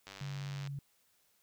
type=click train; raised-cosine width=0.2 ms; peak=-30 dBFS; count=60; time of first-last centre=0.07-0.673 s; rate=97.8 Hz
type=tone; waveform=sine; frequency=140 Hz; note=C#3; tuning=18 cents sharp; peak=-38 dBFS; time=0.21-0.79 s; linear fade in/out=2 ms
effects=white hiss -72 dBFS RMS until 1.42 s